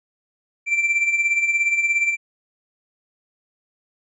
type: tone with tremolo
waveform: triangle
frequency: 2349 Hz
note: D7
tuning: in tune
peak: -13 dBFS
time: 0.66-2.17 s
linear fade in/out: 50 ms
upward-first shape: sine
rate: 17 Hz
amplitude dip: 60%
effects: resampled to 22050 Hz